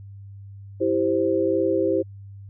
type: chord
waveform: sine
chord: C major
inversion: first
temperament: equal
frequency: 329.6 / 392 / 523.3 Hz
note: E4 / G4 / C5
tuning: 0 / 0 / 0 cents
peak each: -23 dBFS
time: 0.8-2.03 s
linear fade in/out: 20 ms
effects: added 99 Hz sine -38 dBFS peak until 2.49 s